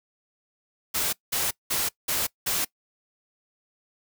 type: noise bursts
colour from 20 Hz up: white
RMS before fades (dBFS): -26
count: 5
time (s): 0.94-2.65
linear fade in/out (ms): 10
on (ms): 190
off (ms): 190
effects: noise-tail reverb RT60 0.1 s tail -22 dB re dry